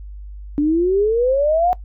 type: exponential sweep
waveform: sine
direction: up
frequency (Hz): 286.3 to 740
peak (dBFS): -13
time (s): 0.58-1.73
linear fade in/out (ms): 0
effects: noise-tail reverb RT60 0.1 s tail -19 dB re dry + added 50 Hz sine -31 dBFS peak until 1.84 s